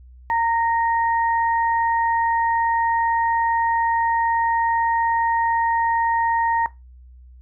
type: tone pair together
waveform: sine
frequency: 920.6 / 1864.7 Hz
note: A#5 / A#6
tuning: -22 / 0 cents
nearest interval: octave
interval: 1222 cents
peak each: -18 / -27 dBFS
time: 0.3-6.66 s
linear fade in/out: 0 ms
effects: noise-tail reverb RT60 0.2 s tail -17 dB re dry + added 62 Hz sine -42 dBFS peak until 7.41 s